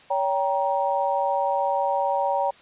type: chord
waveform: sine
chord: G diminished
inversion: second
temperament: just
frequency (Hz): 564.5 / 784 / 940.8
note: Db5 / G5 / Bb5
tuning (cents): +31 / 0 / +16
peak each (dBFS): -25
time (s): 0.1-2.51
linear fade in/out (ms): 10
effects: white hiss -51 dBFS RMS until 2.61 s + resampled to 8000 Hz